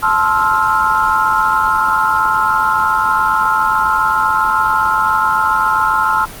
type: chord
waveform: sine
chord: F major seventh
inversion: first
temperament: just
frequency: 873.1 / 1047.7 / 1309.6 / 1396.9 Hz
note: A5 / C6 / E6 / F6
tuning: -14 / +2 / -12 / 0 cents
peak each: -16 dBFS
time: 0.02-6.26 s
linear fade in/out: 20 ms
effects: pink hiss -31 dBFS RMS until 6.4 s + Opus 32 kbps